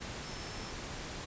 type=tone in noise; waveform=sine; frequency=5300 Hz; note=E8; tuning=9 cents sharp; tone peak=-51 dBFS; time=0.23-0.72 s; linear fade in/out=20 ms; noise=pink; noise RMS=-42 dBFS; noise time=0-1.26 s; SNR=-12 dB; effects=resampled to 16000 Hz